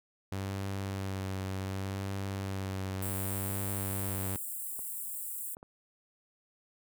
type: tone with vibrato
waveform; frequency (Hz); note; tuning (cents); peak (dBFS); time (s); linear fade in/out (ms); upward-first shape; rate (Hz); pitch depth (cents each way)
sawtooth; 96.6; G2; -25; -30; 0.32-4.36; 0; sine; 0.67; 23
type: high-pass noise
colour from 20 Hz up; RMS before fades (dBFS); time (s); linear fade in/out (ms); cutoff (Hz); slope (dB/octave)
white; -39; 3.02-5.55; 5; 7600; 96
type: clicks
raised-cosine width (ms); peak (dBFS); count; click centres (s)
1; -35; 4; 4.268 / 4.792 / 5.569 / 5.629
effects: none